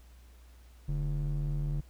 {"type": "ring-modulated tone", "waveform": "triangle", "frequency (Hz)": 92, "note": "F#2", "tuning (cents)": -9, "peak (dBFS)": -24, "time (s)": [0.88, 1.81], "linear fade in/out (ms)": 10, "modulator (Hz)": 52.2, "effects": ["added 60 Hz sine -52 dBFS peak until 1.89 s", "pink hiss -64 dBFS RMS until 1.89 s"]}